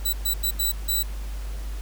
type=tone bursts at uneven times; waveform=5% pulse; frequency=3951 Hz; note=B7; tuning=in tune; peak=-14 dBFS; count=5; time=0.05-0.13 / 0.25-0.34 / 0.43-0.51 / 0.59-0.72 / 0.88-1.03 s; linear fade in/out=10 ms; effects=added 50 Hz sine -29 dBFS peak until 1.81 s + pink hiss -45 dBFS RMS until 1.81 s